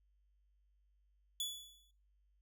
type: tone with exponential decay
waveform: sawtooth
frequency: 3427 Hz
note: A7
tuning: 46 cents flat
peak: -32 dBFS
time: 1.4-1.91 s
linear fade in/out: 2 ms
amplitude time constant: 110 ms
effects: noise-tail reverb RT60 0.4 s tail -21 dB re dry + added 50 Hz sine -70 dBFS peak until 2.41 s